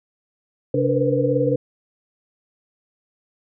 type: tone cluster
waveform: sine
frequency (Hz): 133.7 / 289.8 / 465.8 / 491.4 / 509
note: C3 / D4 / A#4 / B4 / C5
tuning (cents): +38 / -23 / -1 / -9 / -48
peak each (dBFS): -23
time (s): 0.74-1.56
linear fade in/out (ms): 5
effects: none